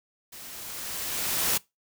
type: noise with level ramp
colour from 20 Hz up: white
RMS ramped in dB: -44 to -24 dBFS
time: 0.32-1.58 s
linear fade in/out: 10 ms
effects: noise-tail reverb RT60 0.2 s tail -22 dB re dry